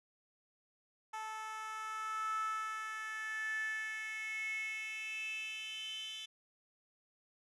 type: tone with high-pass filter sweep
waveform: 10% pulse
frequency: 436.6 Hz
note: A4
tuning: 13 cents flat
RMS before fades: -41 dBFS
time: 1.13-6.26 s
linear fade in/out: 10 ms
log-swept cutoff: 970 to 3300 Hz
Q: 9.2
effects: resampled to 24000 Hz